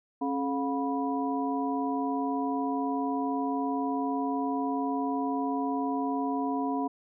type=tone cluster; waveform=sine; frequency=272.5 / 428.6 / 715 / 981 Hz; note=C#4 / A4 / F5 / B5; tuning=-29 / -45 / +41 / -12 cents; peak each=-29 / -37 / -34 / -34 dBFS; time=0.21-6.88 s; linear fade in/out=10 ms; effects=none